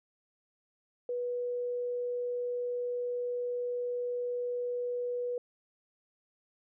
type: tone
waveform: sine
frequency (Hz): 488.7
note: B4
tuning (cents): -18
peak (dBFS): -31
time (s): 1.09-5.38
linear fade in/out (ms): 2
effects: none